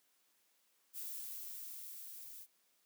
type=noise with level ramp; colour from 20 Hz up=violet; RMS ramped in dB=-44 to -52 dBFS; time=0.93-2.47 s; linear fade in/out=50 ms; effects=white hiss -75 dBFS RMS until 2.85 s + high-pass 200 Hz 12 dB/octave